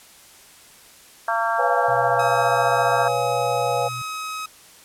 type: harmonic tone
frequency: 227.9 Hz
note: A#3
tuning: 39 cents flat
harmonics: 3 / 4 / 5 / 6 / 7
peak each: -24 / -25 / -26 / -27 / -27 dBFS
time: 1.28-3.08 s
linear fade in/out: 2 ms
type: chord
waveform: sine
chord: C# dominant seventh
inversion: third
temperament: equal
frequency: 493.9 / 554.4 / 698.5 / 830.6 Hz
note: B4 / C#5 / E#5 / G#5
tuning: 0 / 0 / 0 / 0 cents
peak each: -25 / -26 / -25 / -25 dBFS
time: 1.58-3.89 s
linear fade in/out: 20 ms
type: tone with vibrato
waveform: sine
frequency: 123.47 Hz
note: B2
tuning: in tune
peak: -33 dBFS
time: 1.88-4.02 s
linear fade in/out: 5 ms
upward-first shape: sine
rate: 10 Hz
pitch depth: 8 cents each way
type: tone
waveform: sawtooth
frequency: 1271 Hz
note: D#6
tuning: 36 cents sharp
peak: -24 dBFS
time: 2.19-4.46 s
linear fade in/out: 5 ms
effects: white hiss -48 dBFS RMS until 4.84 s + low-pass 12000 Hz 12 dB/octave